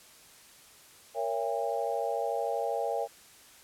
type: chord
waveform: sine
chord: A# diminished seventh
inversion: none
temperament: just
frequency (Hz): 466.2 / 559.4 / 671.3 / 805.5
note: A#4 / C#5 / E5 / G5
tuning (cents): 0 / +16 / +31 / +47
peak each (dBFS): -34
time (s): 1.14-3.08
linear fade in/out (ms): 50
effects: white hiss -55 dBFS RMS until 3.63 s + low-pass 12000 Hz 12 dB/octave